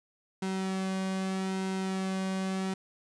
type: tone with flanger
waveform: sawtooth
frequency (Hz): 190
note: F#3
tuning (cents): +46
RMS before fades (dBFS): -32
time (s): 0.42-2.74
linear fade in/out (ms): 5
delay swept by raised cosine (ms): 1.7 to 2.27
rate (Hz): 0.8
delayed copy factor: -0.55
effects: resampled to 22050 Hz + 11-bit